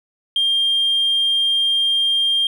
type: tone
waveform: triangle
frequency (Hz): 3200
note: G7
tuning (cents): +35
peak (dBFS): -12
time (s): 0.36-2.47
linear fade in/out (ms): 2
effects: tanh soft clip ceiling -11 dBFS